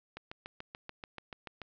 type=click train; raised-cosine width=0.3 ms; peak=-26 dBFS; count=11; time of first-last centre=0.17-1.617 s; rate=6.91 Hz; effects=low-pass 5000 Hz 12 dB/octave